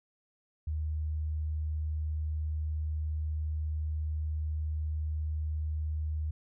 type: tone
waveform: sine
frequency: 77.1 Hz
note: D#2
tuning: 15 cents flat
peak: -30 dBFS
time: 0.67-6.31 s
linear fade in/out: 5 ms
effects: none